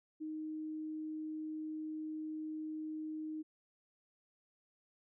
sine tone, 311.1 Hz, D#4, in tune, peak -39 dBFS, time 0.2-3.43 s, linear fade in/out 20 ms, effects none

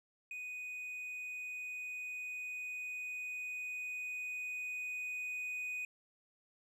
triangle tone with level ramp, 2488 Hz, D#7, 1 cent flat, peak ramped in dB -40 to -36 dBFS, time 0.31-5.85 s, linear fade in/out 2 ms, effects none

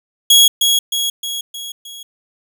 sawtooth tone with echo, 3322 Hz, G#7, in tune, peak -3 dBFS, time 0.3-0.48 s, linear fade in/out 5 ms, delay 310 ms, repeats 5, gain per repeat -5 dB, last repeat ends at 2.03 s, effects none

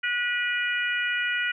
harmonic tone, 485.9 Hz, B4, 28 cents flat, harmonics 3 / 4 / 5 / 6, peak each -27 / -29 / -31 / -33 dBFS, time 0.03-1.52 s, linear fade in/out 10 ms, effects none

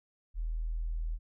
sine tone, 40.43 Hz, E1, 33 cents flat, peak -31 dBFS, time 0.34-1.19 s, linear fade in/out 50 ms, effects none

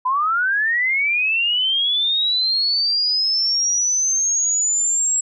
sine linear sweep, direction up, 988 to 7690 Hz, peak -16 dBFS, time 0.05-5.21 s, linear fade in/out 10 ms, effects none

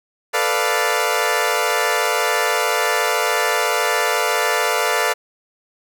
15% pulse chord, B half-diminished seventh, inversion third, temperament equal, 440 / 493.9 / 587.3 / 698.5 Hz, A4 / B4 / D5 / F5, 0 / 0 / 0 / 0 cents, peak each -16 dBFS, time 0.33-5.14 s, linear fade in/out 20 ms, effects none

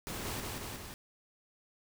pink noise with echo, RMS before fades -40 dBFS, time 0.07-0.4 s, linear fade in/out 0 ms, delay 180 ms, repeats 3, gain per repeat -2 dB, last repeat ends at 0.94 s, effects none

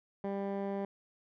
15% pulse tone with low-pass filter, 198 Hz, G3, 18 cents sharp, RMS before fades -36 dBFS, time 0.24-0.85 s, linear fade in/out 2 ms, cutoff 1100 Hz, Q 0.65, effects none

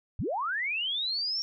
sine linear sweep, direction up, 57.2 to 5570 Hz, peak -28 dBFS, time 0.19-1.42 s, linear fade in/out 0 ms, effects none

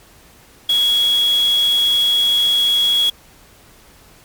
sine tone in noise, 3335 Hz, G#7, 7 cents sharp, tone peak -12 dBFS, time 0.69-3.1 s, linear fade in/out 5 ms, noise white, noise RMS -30 dBFS, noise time 0.69-3.1 s, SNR +15 dB, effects pink hiss -47 dBFS RMS until 4.24 s + MP3 96 kbps

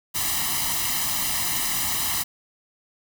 white noise with comb filter, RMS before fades -25 dBFS, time 0.14-2.24 s, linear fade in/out 20 ms, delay 1 ms, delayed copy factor +0.8, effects none

